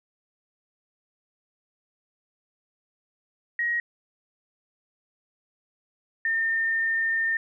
sine tone pair in turn, 1890 / 1813.3 Hz, A#6 / A#6, +23 / -48 cents, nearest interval minor second, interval 71 cents, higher first, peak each -23 / -22 dBFS, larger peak second, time 3.59-3.8 / 6.25-7.37 s, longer second, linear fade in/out 2 ms, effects none

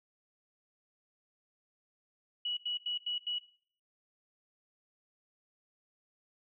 sine tone bursts, 2931 Hz, F#7, 17 cents flat, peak -32 dBFS, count 5, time 2.45-3.386 s, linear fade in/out 5 ms, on 120 ms, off 84 ms, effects noise-tail reverb RT60 0.5 s tail -17 dB re dry

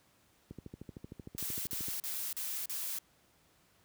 click train, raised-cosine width 3 ms, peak -31 dBFS, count 19, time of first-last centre 0.51-1.884 s, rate 13.1 Hz
blue noise bursts, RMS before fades -38 dBFS, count 5, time 1.38-2.986 s, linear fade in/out 0 ms, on 290 ms, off 39 ms
effects pink hiss -68 dBFS RMS until 3.84 s + high-pass 60 Hz 12 dB/octave

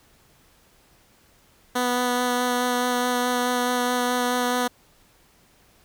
10% pulse tone with vibrato, 246.9 Hz, B3, in tune, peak -13 dBFS, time 1.75-4.68 s, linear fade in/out 10 ms, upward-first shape sine, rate 4.7 Hz, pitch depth 11 cents each way, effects pink hiss -58 dBFS RMS until 5.84 s

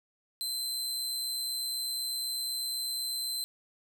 sawtooth tone, 4082 Hz, C8, 44 cents flat, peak -29 dBFS, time 0.41-3.44 s, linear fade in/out 0 ms, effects none

